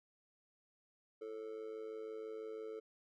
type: tone with amplitude modulation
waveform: triangle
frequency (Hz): 440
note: A4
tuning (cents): 0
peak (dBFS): -38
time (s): 1.21-2.8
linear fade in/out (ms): 10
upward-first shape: sine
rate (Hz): 106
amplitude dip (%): 75
effects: none